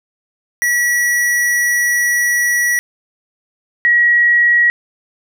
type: tone pair in turn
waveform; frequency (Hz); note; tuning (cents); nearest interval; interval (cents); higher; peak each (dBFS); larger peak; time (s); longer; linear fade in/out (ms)
square / sine; 1934 / 1911.8; B6 / A#6; -37 / +43; unison; 20; first; -13 / -8; second; 0.62-2.79 / 3.85-4.7; first; 0
effects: none